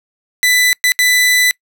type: tone bursts at uneven times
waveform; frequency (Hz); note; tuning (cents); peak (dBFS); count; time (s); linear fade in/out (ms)
sawtooth; 1992; B6; +14; -6; 3; 0.43-0.73 / 0.84-0.92 / 0.99-1.51; 0
effects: noise-tail reverb RT60 0.1 s tail -25 dB re dry